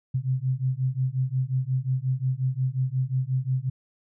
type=beating tone pair; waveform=sine; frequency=127.3 / 132.9 Hz; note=C3 / C3; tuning=-47 / +27 cents; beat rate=5.6 Hz; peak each=-26 dBFS; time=0.14-3.7 s; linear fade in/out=10 ms; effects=none